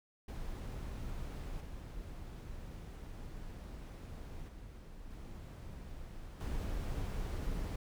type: noise with level steps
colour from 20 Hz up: brown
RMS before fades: -42 / -46 / -50 / -47 / -38 dBFS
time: 0.28-7.76 s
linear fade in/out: 5 ms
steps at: 1.6 / 4.48 / 5.1 / 6.4 s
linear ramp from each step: 10 ms
effects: none